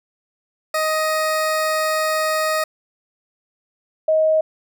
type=tone pair in turn; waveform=20% pulse / sine; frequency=626 / 629.6 Hz; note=D#5 / D#5; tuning=+10 / +20 cents; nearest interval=unison; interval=10 cents; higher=second; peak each=-13 dBFS; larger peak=neither; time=0.74-2.64 / 4.08-4.41 s; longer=first; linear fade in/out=5 ms; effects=none